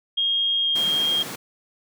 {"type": "tone with pitch glide", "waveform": "sine", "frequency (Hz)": [3246, 3227], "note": ["G#7", "G7"], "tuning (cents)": [-40, 50], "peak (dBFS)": -19, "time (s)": [0.17, 1.23], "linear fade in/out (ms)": 10, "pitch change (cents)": -10, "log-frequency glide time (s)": [0.62, 0.68]}
{"type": "high-pass noise", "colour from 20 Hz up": "pink", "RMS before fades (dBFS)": -34, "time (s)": [0.75, 1.36], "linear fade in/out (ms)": 10, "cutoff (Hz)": 140, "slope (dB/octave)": 24}
{"effects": []}